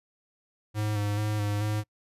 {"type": "tone with vibrato", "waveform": "square", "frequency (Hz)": 104.7, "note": "G#2", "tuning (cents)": 15, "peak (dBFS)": -27, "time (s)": [0.74, 1.84], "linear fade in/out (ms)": 50, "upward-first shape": "square", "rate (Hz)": 2.3, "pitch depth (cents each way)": 25, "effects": ["noise-tail reverb RT60 0.1 s tail -26 dB re dry", "resampled to 32000 Hz"]}